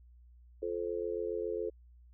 sine chord, F major, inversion none, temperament just, 349.2 / 436.5 / 523.8 Hz, F4 / A4 / C5, 0 / -14 / +2 cents, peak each -39 / -35 / -40 dBFS, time 0.62-1.7 s, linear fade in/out 10 ms, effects added 60 Hz sine -55 dBFS peak until 2.13 s

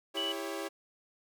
sawtooth chord, C# diminished, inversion first, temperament equal with one note detuned, 329.6 / 398.4 / 554.4 Hz, E4 / G4 / C#5, 0 / +28 / 0 cents, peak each -36 / -36 / -37 dBFS, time 0.14-0.69 s, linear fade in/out 20 ms
sine tone, 2960 Hz, F#7, in tune, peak -32 dBFS, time 0.17-0.32 s, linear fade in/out 2 ms
effects none

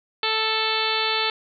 harmonic tone, 440 Hz, A4, in tune, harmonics 1 / 2 / 3 / 4 / 5 / 6 / 7 / 8 / 9 / 10, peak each -30 / -29 / -29 / -32 / -31 / -29 / -31 / -28 / -31 / -30 dBFS, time 0.23-1.3 s, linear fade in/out 2 ms, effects none

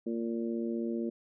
harmonic tone, 115.6 Hz, A#2, 14 cents flat, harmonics 2 / 3 / 4 / 5, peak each -33 / -35 / -41 / -45 dBFS, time 0.06-1.1 s, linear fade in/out 10 ms, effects none

